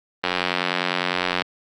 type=click train; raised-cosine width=0.3 ms; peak=-4 dBFS; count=107; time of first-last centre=0.24-1.419 s; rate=89.9 Hz; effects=high-pass 150 Hz 12 dB/octave + Opus 24 kbps